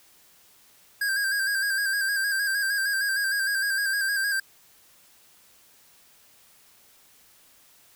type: tone with vibrato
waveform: square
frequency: 1605 Hz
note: G6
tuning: 40 cents sharp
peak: -24 dBFS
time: 1.01-4.4 s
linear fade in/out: 5 ms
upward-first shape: square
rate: 6.5 Hz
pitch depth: 39 cents each way
effects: white hiss -57 dBFS RMS until 7.95 s